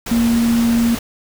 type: tone in noise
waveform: sine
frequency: 233.1 Hz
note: A#3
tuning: in tune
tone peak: -12 dBFS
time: 0.11-0.95 s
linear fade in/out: 5 ms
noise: pink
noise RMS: -26 dBFS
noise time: 0.06-0.99 s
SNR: +11 dB
effects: none